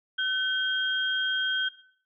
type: tone pair together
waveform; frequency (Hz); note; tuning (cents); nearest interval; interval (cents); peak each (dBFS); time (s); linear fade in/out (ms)
sine; 1521 / 3223; F#6 / G7; +47 / +47; octave + minor second; 1300; -27 / -28; 0.18-1.69; 10
effects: noise-tail reverb RT60 0.6 s tail -17 dB re dry